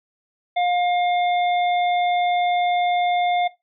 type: harmonic tone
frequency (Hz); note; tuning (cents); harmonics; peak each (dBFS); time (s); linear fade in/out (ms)
710; F5; +28; 1 / 3 / 5; -18 / -28 / -32; 0.56-3.48; 10
effects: noise-tail reverb RT60 0.2 s tail -17 dB re dry